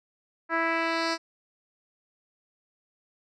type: tone with low-pass filter sweep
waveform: 10% pulse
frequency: 329.6 Hz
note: E4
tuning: in tune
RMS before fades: -27 dBFS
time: 0.49-1.18 s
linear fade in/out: 50 ms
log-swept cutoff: 1600 to 5600 Hz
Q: 2.1
effects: none